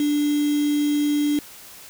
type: tone with quantisation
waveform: sine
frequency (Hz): 293.7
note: D4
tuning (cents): 0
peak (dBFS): -18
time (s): 0-1.39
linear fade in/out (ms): 2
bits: 5
effects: white hiss -43 dBFS RMS until 1.89 s